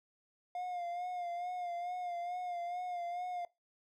triangle tone with vibrato, 709 Hz, F5, 26 cents sharp, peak -35 dBFS, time 0.55-3.45 s, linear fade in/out 2 ms, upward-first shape sine, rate 2.3 Hz, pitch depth 43 cents each way, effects noise-tail reverb RT60 0.2 s tail -19 dB re dry

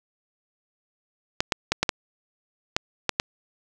clicks, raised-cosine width 0.2 ms, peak -3 dBFS, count 8, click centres 1.405 / 1.522 / 1.72 / 1.83 / 1.892 / 2.765 / 3.093 / 3.199 s, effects none

